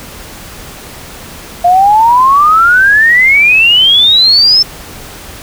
sine exponential sweep, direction up, 692 to 5340 Hz, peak -3 dBFS, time 1.64-4.63 s, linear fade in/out 10 ms, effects pink hiss -29 dBFS RMS until 5.42 s

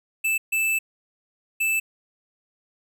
square tone bursts at uneven times, 2637 Hz, E7, in tune, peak -21 dBFS, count 3, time 0.24-0.38 / 0.52-0.79 / 1.6-1.8 s, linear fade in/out 10 ms, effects none

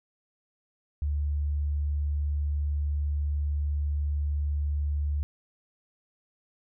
sine tone, 73.1 Hz, D2, 7 cents flat, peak -25 dBFS, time 1.02-5.23 s, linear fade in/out 0 ms, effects none

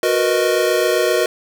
square chord, B major seventh, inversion second, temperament equal with one note detuned, 366.4 / 466.2 / 493.9 / 622.3 Hz, F#4 / A#4 / B4 / D#5, -17 / 0 / 0 / 0 cents, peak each -20 / -21 / -22 / -20 dBFS, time 0.03-1.26 s, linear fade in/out 2 ms, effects none

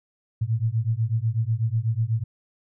sine beating tone pair, 108.9 / 117 Hz, A2 / A#2, -17 / +7 cents, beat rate 8.1 Hz, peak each -24 dBFS, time 0.41-2.24 s, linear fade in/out 10 ms, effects none

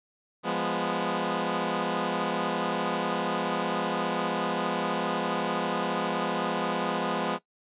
10% pulse chord, F diminished, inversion none, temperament equal with one note detuned, 174.61 / 206.5 / 246.9 Hz, F3 / Ab3 / Cb4, 0 / -10 / 0 cents, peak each -23 dBFS, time 0.43-7.39 s, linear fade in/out 50 ms, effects noise-tail reverb RT60 0.1 s tail -17 dB re dry + resampled to 8000 Hz

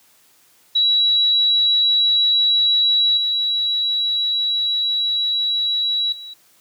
sine tone with level steps, 3902 Hz, B7, 22 cents flat, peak -13 / -17 / -32 dBFS, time 0.75-6.34 s, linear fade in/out 10 ms, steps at 3.17 / 6.12 s, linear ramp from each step 5 ms, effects white hiss -55 dBFS RMS until 6.6 s + high-pass 100 Hz 12 dB/octave

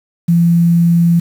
sine tone with quantisation, 170 Hz, F3, 46 cents flat, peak -7 dBFS, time 0.28-1.2 s, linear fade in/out 10 ms, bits 6, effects none

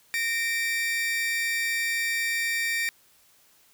40% pulse tone pair together, 1844 / 2333 Hz, A#6 / D7, -19 / -12 cents, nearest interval major third, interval 407 cents, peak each -27 dBFS, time 0.14-2.89 s, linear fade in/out 0 ms, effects white hiss -60 dBFS RMS until 3.73 s

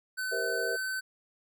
square tone with pitch glide, 1516 to 1526.5 Hz, F#6 to G6, +42 to -46 cents, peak -32 dBFS, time 0.17-1.01 s, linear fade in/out 20 ms, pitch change +12 cents, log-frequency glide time 0.6-0.75 s
sine chord, C dominant seventh, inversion second, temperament just, 392.4 / 470.9 / 523.3 / 654.1 Hz, G4 / Bb4 / C5 / E5, +2 / +18 / 0 / -14 cents, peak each -37 / -34 / -39 / -37 dBFS, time 0.31-0.77 s, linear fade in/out 20 ms
effects none

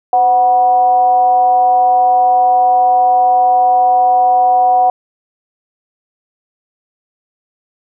sine tone with frequency modulation, 740 Hz, F#5, in tune, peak -7 dBFS, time 0.13-4.9 s, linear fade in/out 2 ms, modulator 229 Hz, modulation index 0.36, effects none

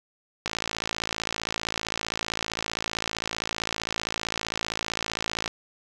click train, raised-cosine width 0.2 ms, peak -10 dBFS, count 279, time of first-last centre 0.46-5.478 s, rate 55.4 Hz, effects none

